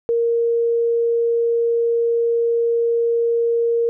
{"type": "tone", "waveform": "sine", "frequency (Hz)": 466.2, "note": "A#4", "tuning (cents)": 0, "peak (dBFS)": -15, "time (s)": [0.09, 3.89], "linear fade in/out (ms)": 0, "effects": []}